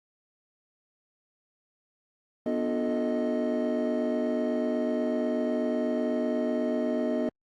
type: tone cluster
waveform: triangle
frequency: 244.9 / 293 / 353.2 / 437.7 / 624 Hz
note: B3 / D4 / F4 / A4 / D#5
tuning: -14 / -4 / +20 / -9 / +5 cents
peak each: -27 / -32 / -33 / -32 / -29 dBFS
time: 2.46-7.29 s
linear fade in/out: 2 ms
effects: Opus 24 kbps